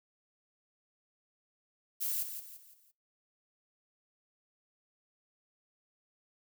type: noise with echo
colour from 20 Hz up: violet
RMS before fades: -34 dBFS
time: 2-2.24 s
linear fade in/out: 20 ms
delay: 170 ms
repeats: 4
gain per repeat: -8 dB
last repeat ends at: 2.92 s
effects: noise-tail reverb RT60 0.3 s tail -25 dB re dry